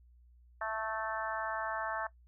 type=harmonic tone with a mistuned harmonic; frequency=220.5 Hz; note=A3; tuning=4 cents sharp; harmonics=3 / 4 / 5 / 6 / 7 / 8; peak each=-39 / -40 / -41 / -42 / -42 / -43 dBFS; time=0.61-2.07 s; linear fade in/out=5 ms; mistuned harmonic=6; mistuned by=-19 cents; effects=noise-tail reverb RT60 0.1 s tail -17 dB re dry + added 60 Hz sine -58 dBFS peak until 2.27 s